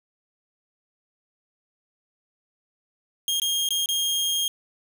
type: tone with dropouts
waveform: sawtooth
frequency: 3234 Hz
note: G#7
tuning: 47 cents flat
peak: -19 dBFS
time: 3.28-4.48 s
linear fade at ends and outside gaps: 1 ms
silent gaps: 3.399-3.418 / 3.689-3.706 / 3.859-3.888 s
effects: none